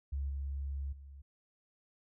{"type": "tone with level steps", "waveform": "sine", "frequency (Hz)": 69.3, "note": "C#2", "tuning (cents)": 0, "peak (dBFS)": [-33, -35, -48], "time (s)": [0.12, 1.22], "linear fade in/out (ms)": 10, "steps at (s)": [0.29, 0.92], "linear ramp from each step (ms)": 10, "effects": []}